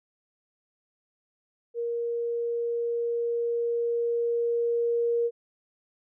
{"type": "tone with level ramp", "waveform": "sine", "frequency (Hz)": 470, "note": "A#4", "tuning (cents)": 14, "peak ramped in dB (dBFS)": [-27, -22], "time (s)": [1.74, 5.31], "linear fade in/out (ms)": 50, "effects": []}